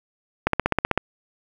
click train, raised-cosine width 0.5 ms, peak -3 dBFS, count 9, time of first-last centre 0.47-0.976 s, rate 15.8 Hz, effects 7-bit

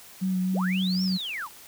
sine tone with vibrato, 186 Hz, F#3, 9 cents sharp, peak -23 dBFS, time 0.21-1.18 s, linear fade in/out 20 ms, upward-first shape sine, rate 3.8 Hz, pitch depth 22 cents each way
sine linear two-way sweep, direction up then down, 77.78 to 5540 to 767 Hz, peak -30 dBFS, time 0.52-1.49 s, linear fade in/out 50 ms, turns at 1.03 s
click train, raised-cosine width 0.2 ms, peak -33 dBFS, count 14, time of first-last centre 0.95-1.508 s, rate 23.3 Hz
effects white hiss -48 dBFS RMS until 1.67 s

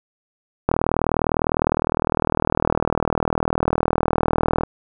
click train, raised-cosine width 1 ms, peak -3 dBFS, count 158, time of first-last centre 0.69-4.635 s, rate 39.8 Hz, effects none

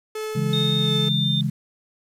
45% pulse tone with tremolo, 432.7 Hz, A4, 29 cents flat, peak -26 dBFS, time 0.15-1.09 s, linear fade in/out 5 ms, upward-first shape triangle, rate 2.8 Hz, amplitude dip 35%
sine chord, C# minor, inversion none, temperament equal, 138.59 / 164.81 / 207.7 Hz, C#3 / E3 / G#3, 0 / 0 / 0 cents, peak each -23 / -25 / -26 dBFS, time 0.35-1.5 s, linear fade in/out 10 ms
sine tone with pitch glide, 3664 to 3599 Hz, A#7 to A7, -31 to +38 cents, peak -22 dBFS, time 0.53-1.41 s, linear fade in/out 2 ms, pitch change -31 cents, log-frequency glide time 0.79-0.91 s
effects resampled to 32000 Hz + 8-bit

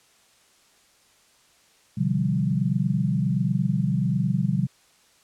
sine chord, G dominant seventh, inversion first, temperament equal with one note detuned, 126.65 / 146.83 / 174.61 / 196 Hz, B2 / D3 / F3 / G3, +44 / 0 / 0 / 0 cents, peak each -26 dBFS, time 1.97-4.67 s, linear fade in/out 10 ms, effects white hiss -59 dBFS RMS until 5.23 s + low-pass 9000 Hz 12 dB/octave

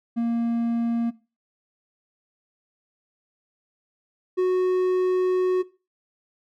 triangle tone pair in turn, 233.1 / 368 Hz, A#3 / F#4, 0 / -9 cents, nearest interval minor sixth, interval 791 cents, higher second, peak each -19 / -16 dBFS, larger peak second, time 0.16-1.11 / 4.37-5.63 s, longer second, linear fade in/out 20 ms, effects noise-tail reverb RT60 0.3 s tail -18 dB re dry

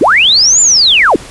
sine linear two-way sweep, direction up then down, 232.6 to 7260 to 232.6 Hz, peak -4 dBFS, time 0.01-1.16 s, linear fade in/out 2 ms, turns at 0.61 s, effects pink hiss -31 dBFS RMS until 1.3 s + resampled to 24000 Hz

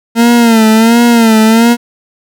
40% pulse tone with vibrato, 228.2 Hz, A#3, 37 cents flat, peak -3 dBFS, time 0.15-1.77 s, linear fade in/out 50 ms, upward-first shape sine, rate 1.4 Hz, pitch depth 75 cents each way, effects none

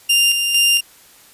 sawtooth tone with tremolo, 2794 Hz, F7, in tune, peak -8 dBFS, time 0.09-0.81 s, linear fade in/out 10 ms, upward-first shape square, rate 2.2 Hz, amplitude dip 45%, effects white hiss -47 dBFS RMS until 1.33 s + resampled to 32000 Hz

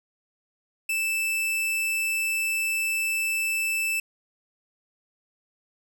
45% pulse tone, 2640 Hz, E7, 2 cents sharp, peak -24 dBFS, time 0.89-4 s, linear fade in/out 5 ms, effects none

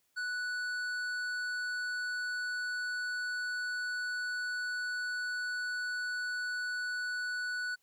sine tone with hard clipping, 1480 Hz, F#6, in tune, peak -35 dBFS, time 0.16-7.76 s, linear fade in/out 20 ms, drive 9 dB, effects white hiss -75 dBFS RMS until 7.82 s

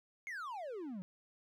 triangle exponential sweep, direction down, 2217 to 174.61 Hz, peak -39 dBFS, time 0.27-1.02 s, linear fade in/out 0 ms, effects none

